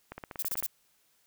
clicks, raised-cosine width 0.5 ms, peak -25 dBFS, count 9, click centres 0.12 / 0.18 / 0.238 / 0.312 / 0.358 / 0.447 / 0.517 / 0.555 / 0.626 s
violet noise bursts, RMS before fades -32 dBFS, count 5, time 0.39-0.664 s, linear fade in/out 2 ms, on 34 ms, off 26 ms
effects white hiss -69 dBFS RMS until 1.26 s

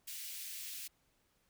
white high-pass noise, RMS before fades -45 dBFS, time 0.07-0.88 s, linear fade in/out 10 ms, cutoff 2100 Hz, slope 24 dB/octave, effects pink hiss -75 dBFS RMS until 1.49 s

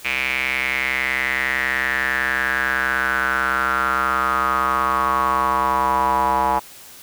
square tone with band-pass filter sweep, 65.41 Hz, C2, in tune, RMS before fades -20 dBFS, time 0.04-6.6 s, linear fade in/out 20 ms, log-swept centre 2400 to 910 Hz, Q 6.9, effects white hiss -42 dBFS RMS until 7.02 s

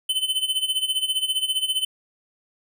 square tone with tremolo, 3046 Hz, F#7, 50 cents sharp, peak -19 dBFS, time 0.09-1.85 s, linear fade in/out 5 ms, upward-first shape sine, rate 15 Hz, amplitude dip 80%, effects none

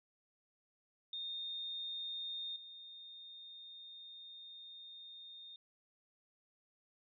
sine tone with level steps, 3662 Hz, A#7, 32 cents flat, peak -40 / -50 dBFS, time 1.13-5.56 s, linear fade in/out 2 ms, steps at 2.56 s, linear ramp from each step 2 ms, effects none

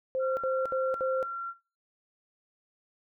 sine tone bursts, 523.3 Hz, C5, in tune, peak -27 dBFS, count 4, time 0.15-1.228 s, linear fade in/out 0 ms, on 220 ms, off 66 ms
sine tone, 1369 Hz, F6, 35 cents flat, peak -33 dBFS, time 0.19-1.54 s, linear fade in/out 50 ms
effects noise-tail reverb RT60 0.3 s tail -18 dB re dry

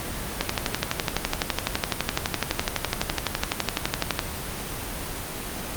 click train, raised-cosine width 0.2 ms, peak -4 dBFS, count 46, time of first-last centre 0.41-4.192 s, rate 11.9 Hz, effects pink hiss -32 dBFS RMS until 5.76 s + Opus 32 kbps

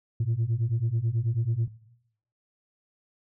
sine beating tone pair, 110 / 119.2 Hz, A2 / A#2, 0 / +39 cents, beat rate 9.2 Hz, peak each -25 dBFS, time 0.2-1.68 s, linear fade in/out 5 ms, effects noise-tail reverb RT60 0.8 s tail -17 dB re dry + tanh soft clip ceiling -20 dBFS

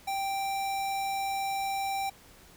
square tone, 784 Hz, G5, in tune, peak -30 dBFS, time 0.07-2.1 s, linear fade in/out 10 ms, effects pink hiss -55 dBFS RMS until 2.56 s

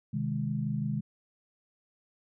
sine chord, Ab major, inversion first, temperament just, 129.78 / 155.74 / 207.7 Hz, C3 / Eb3 / Ab3, -14 / +2 / 0 cents, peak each -33 dBFS, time 0.13-1.01 s, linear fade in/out 10 ms, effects none

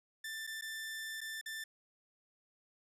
sawtooth tone with dropouts, 1774 Hz, A6, 14 cents sharp, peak -37 dBFS, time 0.24-1.64 s, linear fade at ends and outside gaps 5 ms, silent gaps 0.468-0.473 / 0.612-0.621 / 1.207-1.213 / 1.413-1.459 s, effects resampled to 32000 Hz

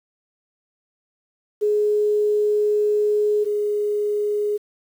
sine tone pair in turn, 419.2 / 416.3 Hz, G#4 / G#4, +16 / +4 cents, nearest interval unison, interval 12 cents, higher first, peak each -16 / -19 dBFS, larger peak first, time 1.61-3.45 / 3.45-4.58 s, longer first, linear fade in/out 20 ms, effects 8-bit

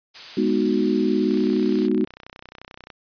blue noise, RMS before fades -31 dBFS, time 0.14-1.88 s, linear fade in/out 20 ms
sine chord, G# minor seventh, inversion none, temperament equal, 207.7 / 246.9 / 311.1 / 370 Hz, G#3 / B3 / D#4 / F#4, 0 / 0 / 0 / 0 cents, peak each -23 dBFS, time 0.37-2.05 s, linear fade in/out 5 ms
click train, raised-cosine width 0.3 ms, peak -24 dBFS, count 51, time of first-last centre 1.31-2.902 s, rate 31.4 Hz
effects resampled to 11025 Hz

